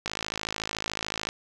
click train, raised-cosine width 0.2 ms, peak -12 dBFS, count 67, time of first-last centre 0.06-1.289 s, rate 53.7 Hz, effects none

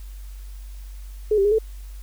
sine tone with pitch steps, 425.7 / 393.1 / 413.6 / 440.1 Hz, G#4 / G4 / G#4 / A4, +43 / +5 / -7 / 0 cents, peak -15 dBFS, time 1.31-1.586 s, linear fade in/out 5 ms, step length 69 ms, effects added 48 Hz sine -34 dBFS peak until 2.02 s + white hiss -53 dBFS RMS until 2.02 s

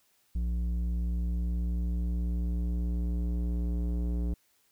square tone with low-pass filter sweep, 59.2 Hz, A#1, 27 cents sharp, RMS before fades -30 dBFS, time 0.35-4.34 s, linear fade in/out 5 ms, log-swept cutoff 150 to 340 Hz, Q 0.95, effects white hiss -69 dBFS RMS until 4.71 s

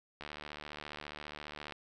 click train, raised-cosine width 0.3 ms, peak -27 dBFS, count 114, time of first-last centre 0.21-1.723 s, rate 74.7 Hz, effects none

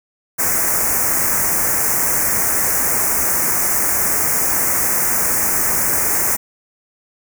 white band-stop noise, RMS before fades -17 dBFS, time 0.38-6.37 s, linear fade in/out 20 ms, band 2200 to 5800 Hz, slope 48 dB/octave, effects none

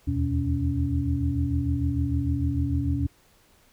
sine tone cluster, 77.9 / 84.6 / 124.1 / 281.6 Hz, D#2 / E2 / B2 / C#4, +3 / +45 / +9 / +27 cents, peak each -28 dBFS, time 0.07-3.07 s, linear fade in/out 10 ms, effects pink hiss -60 dBFS RMS until 3.72 s

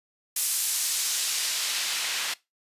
white noise with band-pass filter sweep, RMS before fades -28 dBFS, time 0.36-2.34 s, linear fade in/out 5 ms, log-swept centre 9400 to 2500 Hz, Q 0.75, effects noise-tail reverb RT60 0.2 s tail -20 dB re dry + resampled to 32000 Hz

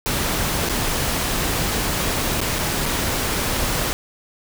pink noise with dropouts, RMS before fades -22 dBFS, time 0.06-3.93 s, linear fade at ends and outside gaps 0 ms, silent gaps 0.689-0.696 / 2.405-2.414 / 2.585-2.589 / 2.857-2.861 s, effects none

